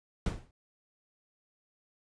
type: noise with exponential decay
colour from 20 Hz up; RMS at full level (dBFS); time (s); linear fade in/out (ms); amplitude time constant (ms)
brown; -27; 0.26-0.51; 2; 53
effects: resampled to 22050 Hz